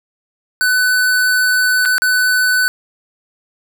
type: tone with dropouts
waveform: square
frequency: 1501 Hz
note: F#6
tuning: 24 cents sharp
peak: -12 dBFS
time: 0.61-2.68 s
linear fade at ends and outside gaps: 0 ms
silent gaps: 1.852-1.857 / 1.981-2.02 s
effects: none